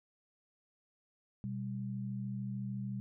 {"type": "tone pair together", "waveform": "sine", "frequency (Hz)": [124.39, 198], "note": ["B2", "G3"], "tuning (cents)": [13, 18], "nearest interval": "minor sixth", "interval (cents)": 805, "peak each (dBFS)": [-39, -39], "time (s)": [1.44, 3], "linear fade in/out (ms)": 0, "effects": []}